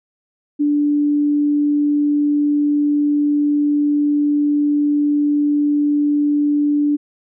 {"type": "tone", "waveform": "sine", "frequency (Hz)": 292.7, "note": "D4", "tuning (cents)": -6, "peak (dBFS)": -13, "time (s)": [0.59, 6.97], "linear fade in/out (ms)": 20, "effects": []}